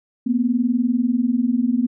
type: tone pair together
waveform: sine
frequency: 233.1 / 253.3 Hz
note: A#3 / B3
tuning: 0 / +44 cents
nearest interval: minor second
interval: 144 cents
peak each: -19 dBFS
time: 0.26-1.87 s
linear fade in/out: 10 ms
effects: none